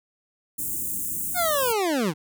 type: band-stop noise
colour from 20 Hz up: white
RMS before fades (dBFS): -29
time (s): 0.58-1.73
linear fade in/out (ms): 10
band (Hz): 340 to 7200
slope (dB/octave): 48
type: linear sweep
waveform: 25% pulse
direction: down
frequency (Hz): 740 to 140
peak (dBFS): -18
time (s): 1.34-2.14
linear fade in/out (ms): 50
effects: none